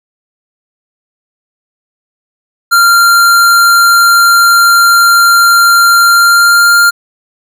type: tone with pitch glide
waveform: square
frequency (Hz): 1386 to 1398.9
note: F6 to F6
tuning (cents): -14 to +2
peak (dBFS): -4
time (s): 2.71-6.91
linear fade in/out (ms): 20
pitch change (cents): +16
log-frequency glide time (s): 6.05-6.78
effects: none